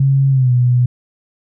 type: tone with pitch glide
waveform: sine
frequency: 136.4 to 123.64 Hz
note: C#3 to B2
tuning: -28 to +2 cents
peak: -9 dBFS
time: 0-0.86 s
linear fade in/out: 5 ms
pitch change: -170 cents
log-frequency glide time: 0.3-0.52 s
effects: none